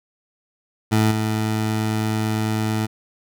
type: tone with level steps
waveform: 20% pulse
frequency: 109 Hz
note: A2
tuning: 16 cents flat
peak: -10 / -15 dBFS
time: 0.91-2.87 s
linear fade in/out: 20 ms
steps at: 1.11 s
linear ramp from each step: 5 ms
effects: none